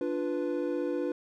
triangle chord, B diminished, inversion first, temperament equal, 293.7 / 349.2 / 493.9 Hz, D4 / F4 / B4, 0 / 0 / 0 cents, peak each -31 dBFS, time 0.01-1.12 s, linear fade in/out 2 ms, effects none

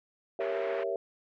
sine chord, G diminished seventh, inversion none, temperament equal with one note detuned, 392 / 466.2 / 554.4 / 665.4 Hz, G4 / Bb4 / Db5 / Fb5, 0 / 0 / 0 / +16 cents, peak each -35 dBFS, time 0.39-0.96 s, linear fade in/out 2 ms
white band-pass noise, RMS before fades -42 dBFS, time 0.4-0.84 s, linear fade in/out 10 ms, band 300 to 2200 Hz, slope 24 dB/octave
effects none

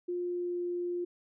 sine tone with pitch glide, 354 to 351.8 Hz, F4 to F4, +23 to +13 cents, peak -31 dBFS, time 0.08-1.05 s, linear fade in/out 10 ms, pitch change -10 cents, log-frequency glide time 0.21-0.62 s, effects none

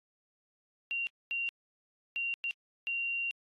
sine tone bursts at uneven times, 2762 Hz, F7, 20 cents flat, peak -31 dBFS, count 5, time 0.91-1.07 / 1.31-1.49 / 2.16-2.34 / 2.44-2.51 / 2.87-3.31 s, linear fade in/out 0 ms, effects AAC 32 kbps

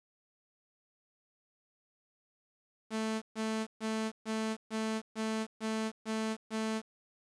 sawtooth tone bursts, 220 Hz, A3, in tune, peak -28 dBFS, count 9, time 2.9-6.82 s, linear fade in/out 50 ms, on 320 ms, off 130 ms, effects resampled to 22050 Hz + 9-bit

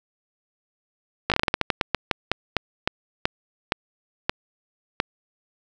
slowing click train, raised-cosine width 0.3 ms, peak -3 dBFS, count 20, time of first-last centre 1.3-5.001 s, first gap 17 ms, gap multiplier 1.23, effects none

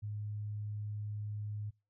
sine tone, 104.8 Hz, G#2, 16 cents sharp, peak -37 dBFS, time 0.02-1.71 s, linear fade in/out 20 ms, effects noise-tail reverb RT60 0.3 s tail -26 dB re dry

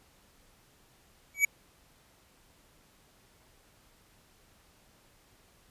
square tone with exponential growth, 2273 Hz, C#7, 43 cents sharp, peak -18 dBFS, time 1.34-1.45 s, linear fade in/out 5 ms, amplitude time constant 23 ms, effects pink hiss -63 dBFS RMS until 5.7 s + resampled to 32000 Hz

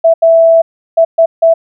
sine tone bursts at uneven times, 659.3 Hz, E5, in tune, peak -3 dBFS, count 5, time 0.04-0.14 / 0.22-0.62 / 0.97-1.05 / 1.18-1.26 / 1.42-1.54 s, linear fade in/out 10 ms, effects none

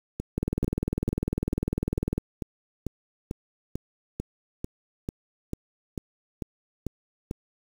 two click trains, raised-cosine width 3 ms, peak -12 / -17 dBFS, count 37 / 17, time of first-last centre 0.38-2.18 / 0.2-7.311 s, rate 20 / 2.25 Hz, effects 7-bit

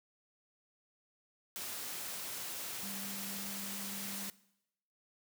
sine tone in noise, 198.2 Hz, G3, 19 cents sharp, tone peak -46 dBFS, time 2.83-4.29 s, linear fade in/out 0 ms, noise white, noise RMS -42 dBFS, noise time 1.56-4.3 s, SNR -7 dB, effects noise-tail reverb RT60 0.8 s tail -20 dB re dry + high-pass 100 Hz 12 dB/octave

